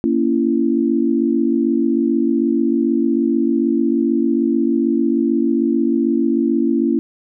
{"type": "chord", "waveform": "sine", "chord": "A# diminished", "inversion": "none", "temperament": "just", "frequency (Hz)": [233.1, 279.7, 335.6], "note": ["A#3", "C#4", "E4"], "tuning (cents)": [0, 16, 31], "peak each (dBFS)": -18, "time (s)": [0.04, 6.99], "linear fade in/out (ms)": 0, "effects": []}